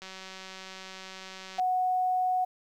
click train, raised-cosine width 0.2 ms, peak -26 dBFS, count 299, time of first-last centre 0.02-1.597 s, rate 189 Hz
sine tone, 737 Hz, F#5, 7 cents flat, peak -24 dBFS, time 1.58-2.45 s, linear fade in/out 10 ms
effects 10-bit

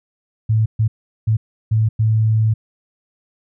sine tone bursts at uneven times, 110 Hz, A2, in tune, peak -12 dBFS, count 5, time 0.49-0.66 / 0.79-0.88 / 1.27-1.37 / 1.71-1.89 / 1.99-2.54 s, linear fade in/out 10 ms, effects none

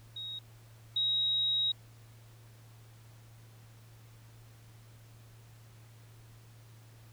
sine tone pair in turn, 3778 / 3806 Hz, A#7 / A#7, +22 / +35 cents, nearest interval unison, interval 13 cents, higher second, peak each -38 / -27 dBFS, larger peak second, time 0.16-0.39 / 0.96-1.72 s, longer second, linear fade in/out 5 ms, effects added 113 Hz sine -53 dBFS peak until 7.12 s + pink hiss -62 dBFS RMS until 7.12 s

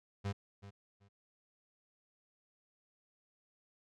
35% pulse tone with echo, 100 Hz, G2, 35 cents sharp, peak -33 dBFS, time 0.24-0.33 s, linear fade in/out 20 ms, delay 380 ms, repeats 2, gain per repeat -14 dB, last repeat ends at 1.09 s, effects low-pass 6000 Hz 12 dB/octave

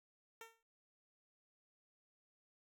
10% pulse tone with exponential decay, 454.2 Hz, A#4, 45 cents flat, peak -40 dBFS, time 0.41-0.63 s, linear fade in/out 1 ms, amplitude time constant 46 ms, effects none

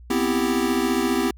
square chord, C major seventh, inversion third, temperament equal, 246.9 / 261.6 / 329.6 / 392 Hz, B3 / C4 / E4 / G4, 0 / 0 / 0 / 0 cents, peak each -26 dBFS, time 0.1-1.31 s, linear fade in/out 5 ms, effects added 60 Hz sine -41 dBFS peak until 1.37 s

